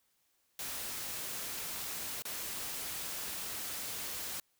white noise with dropouts, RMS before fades -40 dBFS, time 0.59-4.4 s, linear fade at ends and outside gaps 2 ms, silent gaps 2.222-2.252 s, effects white hiss -75 dBFS RMS until 4.59 s

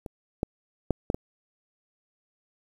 clicks, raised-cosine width 2 ms, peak -23 / -12 / -9 / -11 / -16 dBFS, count 5, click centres 0.062 / 0.431 / 0.907 / 1.101 / 1.145 s, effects 8-bit

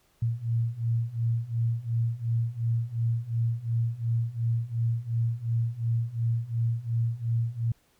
sine beating tone pair, 114.3 / 117.1 Hz, A#2 / A#2, -34 / +8 cents, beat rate 2.8 Hz, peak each -29 / -27 dBFS, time 0.22-7.72 s, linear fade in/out 5 ms, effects pink hiss -66 dBFS RMS until 7.99 s

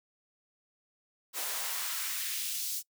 white noise with high-pass filter sweep, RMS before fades -35 dBFS, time 1.33-2.83 s, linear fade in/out 50 ms, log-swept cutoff 440 to 5400 Hz, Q 1.1, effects noise-tail reverb RT60 0.1 s tail -23 dB re dry

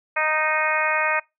harmonic tone, 310 Hz, D#4, 6 cents flat, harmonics 2 / 3 / 4 / 5 / 6 / 7 / 8, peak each -27 / -27 / -27 / -27 / -27 / -27 / -27 dBFS, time 0.16-1.2 s, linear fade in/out 10 ms, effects noise-tail reverb RT60 0.2 s tail -23 dB re dry

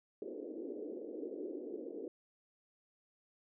white band-pass noise, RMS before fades -44 dBFS, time 0.22-2.08 s, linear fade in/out 2 ms, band 270 to 480 Hz, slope 48 dB/octave, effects none

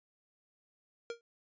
square tone with exponential decay, 467.4 Hz, A#4, 5 cents sharp, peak -34 dBFS, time 1.1-1.21 s, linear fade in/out 1 ms, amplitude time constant 23 ms, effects resampled to 16000 Hz

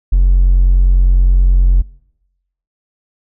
triangle tone, 44.91 Hz, F1, 49 cents sharp, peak -3 dBFS, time 0.12-1.82 s, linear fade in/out 10 ms, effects noise-tail reverb RT60 0.9 s tail -26 dB re dry + tanh soft clip ceiling -2 dBFS

